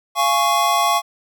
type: chord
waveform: square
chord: Db major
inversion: first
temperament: just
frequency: 693 / 831.5 / 1108.7 Hz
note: F5 / Ab5 / Db6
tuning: -14 / +2 / 0 cents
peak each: -21 / -22 / -18 dBFS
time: 0.15-1.02 s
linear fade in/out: 50 ms
effects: none